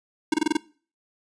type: tone bursts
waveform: square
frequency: 311.1 Hz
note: D#4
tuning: in tune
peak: -18 dBFS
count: 6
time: 0.32-0.57 s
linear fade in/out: 5 ms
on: 20 ms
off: 26 ms
effects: noise-tail reverb RT60 0.4 s tail -20 dB re dry + resampled to 22050 Hz